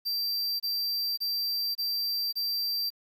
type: tone bursts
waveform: square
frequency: 4699 Hz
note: D8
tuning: in tune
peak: -28 dBFS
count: 5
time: 0.05-2.904 s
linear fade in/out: 20 ms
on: 550 ms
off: 26 ms
effects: 10-bit